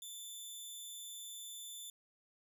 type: tone with amplitude modulation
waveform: 15% pulse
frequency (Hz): 3520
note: A7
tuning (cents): 0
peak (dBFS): -37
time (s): 0.02-1.9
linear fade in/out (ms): 2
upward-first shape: sine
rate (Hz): 201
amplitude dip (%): 40
effects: none